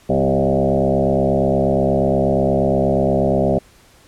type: tone with frequency modulation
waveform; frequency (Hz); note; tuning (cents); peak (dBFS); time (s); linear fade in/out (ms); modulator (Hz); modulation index
sine; 392; G4; 0; -13; 0.09-3.59; 10; 68.4; 4.2
effects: pink hiss -50 dBFS RMS until 4.07 s + low-pass 12000 Hz 12 dB/octave